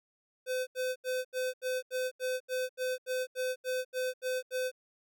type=tone bursts; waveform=square; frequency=510 Hz; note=C5; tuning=44 cents flat; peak=-31 dBFS; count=15; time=0.46-4.716 s; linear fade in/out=50 ms; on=210 ms; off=79 ms; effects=none